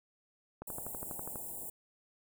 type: click train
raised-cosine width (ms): 1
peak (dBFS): -28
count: 10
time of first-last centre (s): 0.62-1.358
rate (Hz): 12.2
type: band-stop noise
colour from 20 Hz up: white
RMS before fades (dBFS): -43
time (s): 0.67-1.7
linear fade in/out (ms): 5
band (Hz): 920 to 7400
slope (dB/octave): 96
effects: none